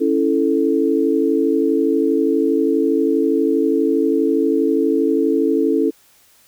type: chord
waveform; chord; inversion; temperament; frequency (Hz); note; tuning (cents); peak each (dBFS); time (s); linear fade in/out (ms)
sine; A major; first; equal; 277.2 / 329.6 / 440; C#4 / E4 / A4; 0 / 0 / 0; -18; 0-5.91; 20
effects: white hiss -53 dBFS RMS until 6.47 s